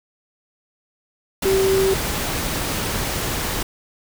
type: tone in noise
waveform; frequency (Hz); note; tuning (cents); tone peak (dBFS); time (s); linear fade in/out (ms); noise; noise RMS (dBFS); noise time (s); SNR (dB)
sine; 385; G4; -31; -15; 1.45-1.94; 5; pink; -24; 1.42-3.63; +6
effects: none